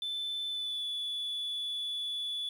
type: tone with pitch glide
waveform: sine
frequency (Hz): 3522 to 3442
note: A7 to A7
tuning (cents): +1 to -39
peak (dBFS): -31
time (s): 0.02-2.49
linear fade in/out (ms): 2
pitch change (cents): -40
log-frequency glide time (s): 0.49-0.85
effects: tanh soft clip ceiling -31 dBFS + 10-bit